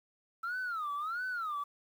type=tone with vibrato; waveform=sine; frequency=1318.5 Hz; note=E6; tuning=in tune; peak=-32 dBFS; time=0.43-1.64 s; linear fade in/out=10 ms; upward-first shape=sine; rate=1.5 Hz; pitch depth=240 cents each way; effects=tanh soft clip ceiling -31 dBFS + 10-bit